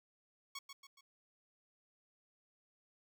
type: tone with echo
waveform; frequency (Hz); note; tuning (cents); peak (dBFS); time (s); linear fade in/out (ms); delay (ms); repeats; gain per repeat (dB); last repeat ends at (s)
10% pulse; 1108.7; C#6; 0; -35; 0.55-0.59; 5; 140; 3; -6; 1.01
effects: none